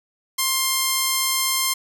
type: tone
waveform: 5% pulse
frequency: 1056 Hz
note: C6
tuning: 16 cents sharp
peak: -7 dBFS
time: 0.38-1.74 s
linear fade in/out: 10 ms
effects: none